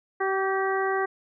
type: harmonic tone with a mistuned harmonic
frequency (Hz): 384.7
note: G4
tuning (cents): -33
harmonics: 1 / 2 / 3 / 4 / 5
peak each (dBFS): -26 / -29 / -31 / -32 / -33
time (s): 0.2-1.06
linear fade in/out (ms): 10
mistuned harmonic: 4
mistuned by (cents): +29
effects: none